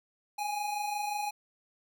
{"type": "tone pair together", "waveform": "square", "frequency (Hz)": [806.4, 832], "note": ["G5", "G#5"], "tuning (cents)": [49, 3], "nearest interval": "minor second", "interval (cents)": 54, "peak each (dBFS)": [-40, -33], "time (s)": [0.38, 1.31], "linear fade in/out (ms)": 10, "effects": []}